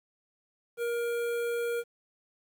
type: tone with notch filter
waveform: square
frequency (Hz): 471.8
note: A#4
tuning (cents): +21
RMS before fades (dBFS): -31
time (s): 0.77-1.84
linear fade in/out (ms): 50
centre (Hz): 5200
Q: 0.76
effects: 10-bit